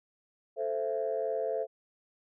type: chord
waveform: sine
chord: A minor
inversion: none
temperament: equal with one note detuned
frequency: 440 / 523.3 / 668.5 Hz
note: A4 / C5 / E5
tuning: 0 / 0 / +24 cents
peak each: -33 dBFS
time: 0.56-1.67 s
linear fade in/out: 50 ms
effects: tanh soft clip ceiling -21 dBFS